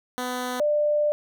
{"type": "tone pair in turn", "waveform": ["10% pulse", "sine"], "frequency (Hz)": [250, 594.6], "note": ["B3", "D5"], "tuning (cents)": [21, 21], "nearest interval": "octave + minor third", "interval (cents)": 1500, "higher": "second", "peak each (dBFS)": [-19, -19], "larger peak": "neither", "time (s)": [[0.18, 0.6], [0.6, 1.12]], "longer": "second", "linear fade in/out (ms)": 0, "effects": []}